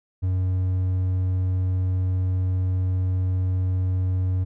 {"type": "tone", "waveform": "triangle", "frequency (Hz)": 92.5, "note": "F#2", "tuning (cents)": 0, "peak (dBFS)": -18, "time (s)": [0.22, 4.45], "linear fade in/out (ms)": 20, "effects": []}